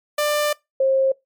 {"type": "tone pair in turn", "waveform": ["sawtooth", "sine"], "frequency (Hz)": [594, 533.9], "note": ["D5", "C5"], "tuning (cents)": [20, 35], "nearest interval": "major second", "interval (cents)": 185, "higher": "first", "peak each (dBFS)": -14, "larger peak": "neither", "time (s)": [[0.18, 0.53], [0.8, 1.12]], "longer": "first", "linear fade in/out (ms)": 5, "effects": ["noise-tail reverb RT60 0.2 s tail -24 dB re dry", "MP3 96 kbps"]}